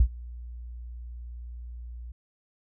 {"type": "tone with ADSR envelope", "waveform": "sine", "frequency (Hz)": 59.6, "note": "A#1", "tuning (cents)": 39, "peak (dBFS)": -13, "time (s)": [0, 2.12], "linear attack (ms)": 4, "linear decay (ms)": 70, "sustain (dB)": -24, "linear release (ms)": 5, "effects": []}